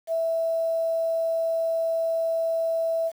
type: tone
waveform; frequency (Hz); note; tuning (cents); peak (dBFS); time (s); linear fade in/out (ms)
sine; 657; E5; -6; -22; 0.07-3.12; 50
effects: 8-bit